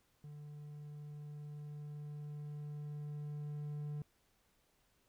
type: tone with level ramp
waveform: triangle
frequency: 147.9 Hz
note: D3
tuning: 13 cents sharp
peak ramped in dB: -46 to -37 dBFS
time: 0.24-4.02 s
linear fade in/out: 2 ms
effects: pink hiss -75 dBFS RMS until 5.08 s